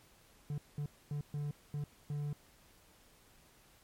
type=tone bursts at uneven times; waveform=triangle; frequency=146.3 Hz; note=D3; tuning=6 cents flat; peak=-33 dBFS; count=6; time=0.5-0.58 / 0.78-0.86 / 1.11-1.21 / 1.34-1.51 / 1.74-1.84 / 2.1-2.33 s; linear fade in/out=2 ms; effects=pink hiss -64 dBFS RMS until 3.83 s + MP3 64 kbps